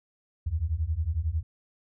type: beating tone pair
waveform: sine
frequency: 74.2 / 85.2 Hz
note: D2 / F2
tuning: +18 / -42 cents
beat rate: 11 Hz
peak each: -29 / -28 dBFS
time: 0.46-1.43 s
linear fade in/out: 10 ms
effects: none